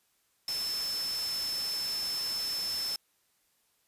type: tone in noise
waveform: sine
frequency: 5274 Hz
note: E8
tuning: in tune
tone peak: -31 dBFS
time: 0.48-2.96 s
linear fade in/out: 2 ms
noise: white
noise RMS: -40 dBFS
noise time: 0.48-2.96 s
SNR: +6 dB
effects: white hiss -72 dBFS RMS until 3.87 s + resampled to 32000 Hz